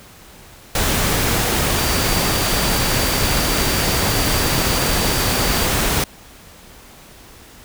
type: tone in noise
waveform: sine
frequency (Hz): 4660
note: D8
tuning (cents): -14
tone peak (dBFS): -28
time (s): 1.77-5.65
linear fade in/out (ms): 2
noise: pink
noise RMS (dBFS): -18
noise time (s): 0.75-6.04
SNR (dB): -13
effects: pink hiss -43 dBFS RMS until 7.64 s